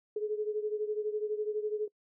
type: beating tone pair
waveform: sine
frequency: 421.6 / 433.6 Hz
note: G#4 / A4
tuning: +26 / -25 cents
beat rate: 12 Hz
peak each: -32 / -36 dBFS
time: 0.16-1.88 s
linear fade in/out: 5 ms
effects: noise-tail reverb RT60 0.1 s tail -25 dB re dry